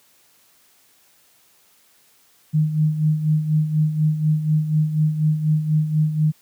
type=tone with tremolo; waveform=sine; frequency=154.2 Hz; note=D#3; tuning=15 cents flat; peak=-13 dBFS; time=2.53-6.32 s; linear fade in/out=20 ms; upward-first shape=sine; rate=4.1 Hz; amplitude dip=65%; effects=white hiss -57 dBFS RMS until 6.41 s + high-pass 80 Hz 12 dB/octave